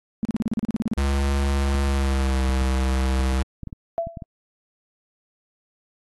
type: tone bursts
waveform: sine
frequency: 221.7 Hz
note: A3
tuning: 13 cents sharp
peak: -19 dBFS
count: 13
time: 0.23-0.935 s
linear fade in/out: 0 ms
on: 21 ms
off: 36 ms
type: tone with pitch glide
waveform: square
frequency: 69.3 to 65.41 Hz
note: C#2 to C2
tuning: 0 to 0 cents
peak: -20 dBFS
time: 0.97-3.43 s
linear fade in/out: 10 ms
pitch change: -100 cents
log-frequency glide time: 1.84-2.44 s
type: clicks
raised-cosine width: 5 ms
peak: -21 dBFS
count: 12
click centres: 1.75 / 1.879 / 2.493 / 2.618 / 3.198 / 3.326 / 3.633 / 3.673 / 3.728 / 4.071 / 4.172 / 4.222 s
type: tone with exponential decay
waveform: sine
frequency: 671 Hz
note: E5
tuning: 31 cents sharp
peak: -18 dBFS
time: 3.98-4.24 s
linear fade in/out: 0 ms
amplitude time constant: 56 ms
effects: AAC 32 kbps